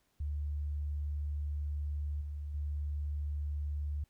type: tone with level steps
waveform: sine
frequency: 73.42 Hz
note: D2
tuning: in tune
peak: -33 / -37 / -33 dBFS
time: 0.2-4.04 s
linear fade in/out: 5 ms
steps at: 2.21 / 2.54 s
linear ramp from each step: 5 ms
effects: pink hiss -75 dBFS RMS until 4.09 s

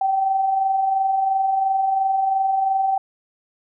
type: tone pair together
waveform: sine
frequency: 751.1 / 774 Hz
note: F#5 / G5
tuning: +26 / -22 cents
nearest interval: minor second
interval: 52 cents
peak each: -29 / -17 dBFS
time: 0.01-2.98 s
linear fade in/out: 5 ms
effects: none

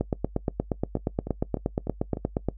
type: two click trains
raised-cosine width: 2 ms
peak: -11 / -19 dBFS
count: 22 / 5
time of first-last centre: 0.01-2.486 / 0.97-2.171 s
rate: 8.48 / 3.33 Hz
effects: noise-tail reverb RT60 0.1 s tail -21 dB re dry + added 50 Hz sine -41 dBFS peak until 2.57 s

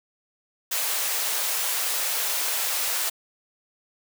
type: high-pass noise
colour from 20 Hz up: white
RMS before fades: -26 dBFS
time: 0.71-3.1 s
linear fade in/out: 10 ms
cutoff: 480 Hz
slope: 24 dB/octave
effects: none

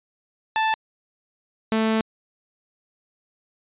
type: tone pair in turn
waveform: sawtooth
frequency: 880 / 220.9 Hz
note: A5 / A3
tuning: 0 / +7 cents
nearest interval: 2 octaves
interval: 2393 cents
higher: first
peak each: -15 dBFS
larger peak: neither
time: 0.56-0.74 / 1.72-2.01 s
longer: second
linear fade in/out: 0 ms
effects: resampled to 8000 Hz

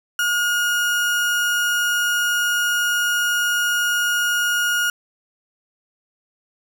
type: tone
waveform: 35% pulse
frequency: 1434 Hz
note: F6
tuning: 45 cents sharp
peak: -16 dBFS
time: 0.19-4.9 s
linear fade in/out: 2 ms
effects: none

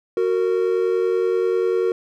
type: tone pair together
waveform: triangle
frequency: 370 / 460.3 Hz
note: F#4 / A#4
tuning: 0 / -22 cents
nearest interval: major third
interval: 378 cents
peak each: -18 dBFS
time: 0.17-1.92 s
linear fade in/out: 2 ms
effects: none

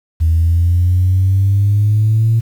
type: exponential sweep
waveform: sine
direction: up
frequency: 79.9 to 114.7 Hz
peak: -8 dBFS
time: 0.2-2.41 s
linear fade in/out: 20 ms
effects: tanh soft clip ceiling -5 dBFS + 7-bit

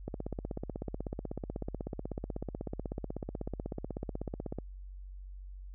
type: click train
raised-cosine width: 2 ms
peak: -23 dBFS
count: 74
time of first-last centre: 0.08-4.586 s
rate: 16.2 Hz
effects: added 47 Hz sine -43 dBFS peak until 5.74 s

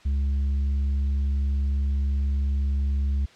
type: tone with tanh clipping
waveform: sine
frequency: 69.3 Hz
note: C#2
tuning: in tune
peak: -22 dBFS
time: 0.05-3.26 s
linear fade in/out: 10 ms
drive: 4 dB
effects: white hiss -52 dBFS RMS until 3.35 s + low-pass 4000 Hz 12 dB/octave

